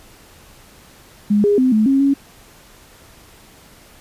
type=tone with pitch steps; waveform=sine; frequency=206.9 / 409.5 / 257 / 216 / 271.5 / 277.4 Hz; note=G#3 / G#4 / C4 / A3 / C#4 / C#4; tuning=-6 / -24 / -31 / -32 / -36 / +1 cents; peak=-11 dBFS; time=1.3-2.14 s; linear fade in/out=10 ms; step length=140 ms; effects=pink hiss -46 dBFS RMS until 4 s + resampled to 32000 Hz